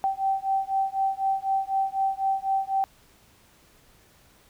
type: beating tone pair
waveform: sine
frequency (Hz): 774 / 778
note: G5 / G5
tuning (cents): -22 / -13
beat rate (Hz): 4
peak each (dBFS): -26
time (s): 0.04-2.84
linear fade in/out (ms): 0
effects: pink hiss -58 dBFS RMS until 4.49 s